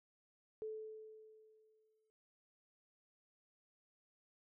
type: tone with exponential decay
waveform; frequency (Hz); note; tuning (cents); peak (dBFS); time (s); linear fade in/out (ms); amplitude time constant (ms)
sine; 435.4; A4; -18; -40; 0.62-2.1; 0; 320
effects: none